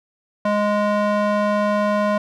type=tone with band-pass filter; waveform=square; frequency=207.7 Hz; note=G#3; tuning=in tune; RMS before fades=-19 dBFS; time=0.45-2.18 s; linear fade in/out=5 ms; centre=800 Hz; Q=1.2; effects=none